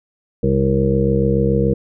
harmonic tone with a mistuned harmonic, 67 Hz, C2, 42 cents sharp, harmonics 1 / 2 / 3 / 5 / 6 / 7 / 8, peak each -22 / -19 / -19 / -24 / -27 / -18 / -29 dBFS, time 0.43-1.74 s, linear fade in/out 5 ms, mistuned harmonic 5, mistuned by -51 cents, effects none

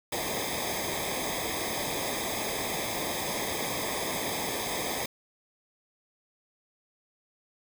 pink noise with comb filter, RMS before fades -32 dBFS, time 0.12-5.06 s, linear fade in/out 5 ms, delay 0.7 ms, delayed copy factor -0.95, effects none

